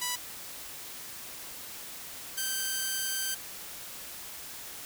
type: tone pair in turn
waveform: 5% pulse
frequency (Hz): 985 / 1557.3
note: B5 / G6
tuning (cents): -5 / -12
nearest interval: minor sixth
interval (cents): 793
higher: second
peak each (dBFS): -18 / -19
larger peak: first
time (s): 0.01-0.16 / 2.37-3.35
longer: second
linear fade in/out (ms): 10
effects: white hiss -43 dBFS RMS until 4.85 s